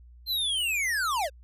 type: linear sweep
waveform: square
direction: down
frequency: 4186 to 500 Hz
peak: -26 dBFS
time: 0.26-1.3 s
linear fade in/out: 50 ms
effects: added 60 Hz sine -48 dBFS peak until 1.43 s + resampled to 32000 Hz